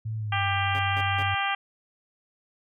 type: tone with pitch glide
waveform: sine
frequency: 110.1 to 98.09 Hz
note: A2 to G2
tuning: +2 to +2 cents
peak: -28 dBFS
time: 0.05-1.35 s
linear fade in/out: 10 ms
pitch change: -200 cents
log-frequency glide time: 0.17-0.47 s
type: harmonic tone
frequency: 396 Hz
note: G4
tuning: 18 cents sharp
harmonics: 2 / 3 / 4 / 5 / 6 / 7 / 8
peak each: -29 / -31 / -32 / -33 / -34 / -34 / -35 dBFS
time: 0.32-1.55 s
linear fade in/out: 5 ms
type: tone bursts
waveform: 10% pulse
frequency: 138.59 Hz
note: C#3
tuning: in tune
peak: -30 dBFS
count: 3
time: 0.75-1.224 s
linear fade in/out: 0 ms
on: 38 ms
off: 180 ms
effects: none